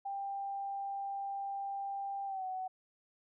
sine tone with pitch glide, 792 to 749.3 Hz, G5 to F#5, +18 to +22 cents, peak -36 dBFS, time 0.05-2.68 s, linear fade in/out 10 ms, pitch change -96 cents, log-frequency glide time 2.26-2.44 s, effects none

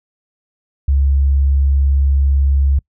sine tone, 69 Hz, C#2, 7 cents flat, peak -10 dBFS, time 0.88-2.79 s, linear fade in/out 5 ms, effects noise-tail reverb RT60 0.1 s tail -26 dB re dry

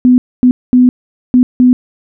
sine tone bursts at uneven times, 250 Hz, B3, 21 cents sharp, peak -3 dBFS, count 5, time 0.05-0.18 / 0.43-0.51 / 0.73-0.89 / 1.34-1.43 / 1.6-1.73 s, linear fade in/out 0 ms, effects none

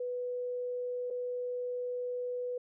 sine tone with dropouts, 493.9 Hz, B4, in tune, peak -33 dBFS, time 0-2.58 s, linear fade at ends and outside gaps 5 ms, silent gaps 1.103-1.107 s, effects none

